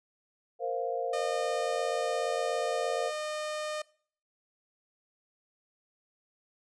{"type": "chord", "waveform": "sine", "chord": "Bb suspended second", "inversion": "none", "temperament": "equal", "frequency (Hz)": [466.2, 523.3, 698.5], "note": ["Bb4", "C5", "F5"], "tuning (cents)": [0, 0, 0], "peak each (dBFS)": [-34, -34, -34], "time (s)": [0.59, 3.12], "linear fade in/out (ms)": 50}
{"type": "tone", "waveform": "sawtooth", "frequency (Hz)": 610, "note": "D#5", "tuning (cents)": -34, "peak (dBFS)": -29, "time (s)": [1.13, 3.82], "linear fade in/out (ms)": 5}
{"effects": ["noise-tail reverb RT60 0.5 s tail -22 dB re dry", "resampled to 22050 Hz"]}